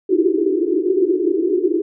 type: band-pass noise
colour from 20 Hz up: pink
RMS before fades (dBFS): -17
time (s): 0.09-1.82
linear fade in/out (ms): 10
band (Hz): 320 to 400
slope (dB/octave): 96
effects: none